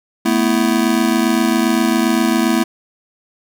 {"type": "chord", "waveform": "square", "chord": "A suspended second", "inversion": "none", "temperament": "just", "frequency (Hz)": [220, 247.5, 330], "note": ["A3", "B3", "E4"], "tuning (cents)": [0, 4, 2], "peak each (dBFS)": -18, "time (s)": [0.25, 2.64], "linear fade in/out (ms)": 10, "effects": []}